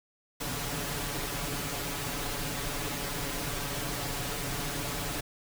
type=noise with comb filter; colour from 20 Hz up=pink; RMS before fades=-34 dBFS; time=0.4-5.21 s; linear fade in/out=10 ms; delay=7 ms; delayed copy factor=+0.85; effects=none